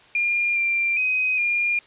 sine tone with pitch steps, 2408 / 2372 / 2515 / 2412 Hz, D7 / D7 / D#7 / D7, +43 / +17 / +18 / +46 cents, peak -19 dBFS, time 0.15-1.79 s, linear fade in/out 2 ms, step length 410 ms, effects white hiss -51 dBFS RMS until 1.86 s + resampled to 8000 Hz

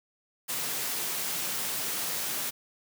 white high-pass noise, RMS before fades -32 dBFS, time 0.48-2.51 s, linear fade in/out 20 ms, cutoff 110 Hz, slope 48 dB/octave, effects none

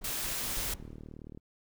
brown noise with tremolo, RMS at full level -44 dBFS, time 0.01-0.82 s, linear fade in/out 10 ms, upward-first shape square, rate 4.7 Hz, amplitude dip 80%
white noise, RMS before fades -35 dBFS, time 0.04-0.74 s, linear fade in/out 5 ms
brown noise with exponential decay, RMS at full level -38 dBFS, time 0.57-1.4 s, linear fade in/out 2 ms, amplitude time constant 180 ms
click train, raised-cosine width 3 ms, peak -33 dBFS, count 23, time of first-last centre 0.8-1.374 s, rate 38.3 Hz
effects none

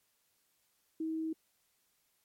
sine tone, 319.9 Hz, D#4, 48 cents sharp, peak -33 dBFS, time 1-1.33 s, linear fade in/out 5 ms, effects white hiss -75 dBFS RMS until 2.24 s + MP3 64 kbps

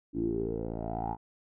10% pulse tone with low-pass filter sweep, 56.1 Hz, A1, 34 cents sharp, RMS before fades -33 dBFS, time 0.13-1.17 s, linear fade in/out 50 ms, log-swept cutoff 300 to 890 Hz, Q 9.5, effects none

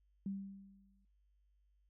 sine tone with exponential decay, 196 Hz, G3, in tune, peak -36 dBFS, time 0.26-1.05 s, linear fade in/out 2 ms, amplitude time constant 170 ms, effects noise-tail reverb RT60 0.3 s tail -24 dB re dry + added 50 Hz sine -70 dBFS peak until 1.89 s

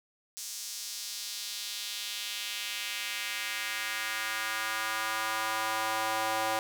square tone with high-pass filter sweep, 110 Hz, A2, in tune, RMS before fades -34 dBFS, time 0.37-6.59 s, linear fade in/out 0 ms, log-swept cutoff 6100 to 730 Hz, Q 1.6, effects none

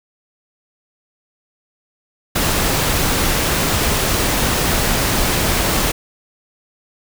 pink noise, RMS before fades -17 dBFS, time 2.35-5.92 s, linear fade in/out 10 ms, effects none

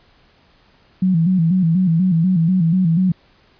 sine tone with vibrato, 174.61 Hz, F3, in tune, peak -12 dBFS, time 1.02-3.12 s, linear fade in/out 5 ms, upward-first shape square, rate 4.1 Hz, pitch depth 110 cents each way, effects pink hiss -54 dBFS RMS until 3.59 s + resampled to 11025 Hz

